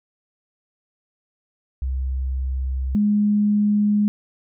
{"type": "tone pair in turn", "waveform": "sine", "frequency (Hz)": [65.41, 207.7], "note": ["C2", "G#3"], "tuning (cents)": [0, 0], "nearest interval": "octave + minor sixth", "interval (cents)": 2000, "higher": "second", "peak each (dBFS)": [-21, -15], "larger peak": "second", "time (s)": [[1.82, 2.95], [2.95, 4.08]], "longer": "neither", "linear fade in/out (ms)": 0, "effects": []}